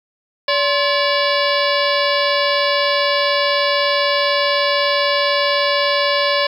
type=harmonic tone with a mistuned harmonic; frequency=573 Hz; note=D5; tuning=43 cents flat; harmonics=1 / 2 / 3 / 4 / 5 / 6 / 7 / 8 / 9; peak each=-18 / -21 / -23 / -24 / -25 / -26 / -26 / -27 / -28 dBFS; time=0.48-6.47 s; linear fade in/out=5 ms; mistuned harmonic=2; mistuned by=-140 cents; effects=8-bit